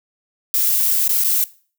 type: noise with dropouts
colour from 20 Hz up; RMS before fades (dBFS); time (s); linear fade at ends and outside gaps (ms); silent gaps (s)
violet; -17; 0.54-1.44; 0; 1.078-1.093 / 1.238-1.246
effects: noise-tail reverb RT60 0.4 s tail -19 dB re dry